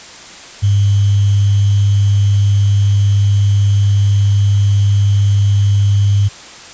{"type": "tone with sample-and-hold", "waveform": "sine", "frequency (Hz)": 100.9, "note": "G#2", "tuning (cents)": -49, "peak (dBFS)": -8, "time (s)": [0.62, 6.29], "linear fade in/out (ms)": 20, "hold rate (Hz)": 3150, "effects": ["white hiss -34 dBFS RMS until 6.73 s", "resampled to 16000 Hz"]}